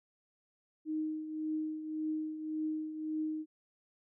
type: tone with tremolo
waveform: sine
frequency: 311.1 Hz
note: D#4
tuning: in tune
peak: -31 dBFS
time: 0.85-3.46 s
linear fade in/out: 50 ms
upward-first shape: triangle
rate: 1.8 Hz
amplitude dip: 65%
effects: none